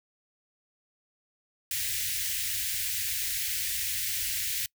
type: band-stop noise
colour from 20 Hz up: white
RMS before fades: -31 dBFS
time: 1.71-4.66 s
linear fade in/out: 2 ms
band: 120 to 1700 Hz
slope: 48 dB/octave
effects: noise-tail reverb RT60 0.1 s tail -25 dB re dry